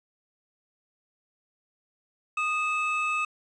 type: tone pair together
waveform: triangle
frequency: 1237.4 / 2600 Hz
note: D#6 / E7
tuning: -10 / -24 cents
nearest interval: octave + minor second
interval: 1286 cents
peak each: -26 dBFS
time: 2.37-3.25 s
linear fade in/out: 5 ms
effects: resampled to 22050 Hz + 9-bit